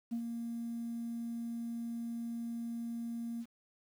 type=tone with ADSR envelope; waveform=sine; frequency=233.1 Hz; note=A#3; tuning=in tune; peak=-30 dBFS; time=0.11-3.46 s; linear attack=19 ms; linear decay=78 ms; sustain=-6 dB; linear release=56 ms; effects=tanh soft clip ceiling -31 dBFS + 10-bit